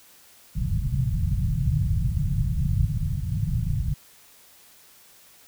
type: low-pass noise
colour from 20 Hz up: white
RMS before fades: -24 dBFS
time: 0.55-3.94 s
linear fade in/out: 10 ms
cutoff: 160 Hz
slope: 48 dB/octave
effects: white hiss -53 dBFS RMS until 5.47 s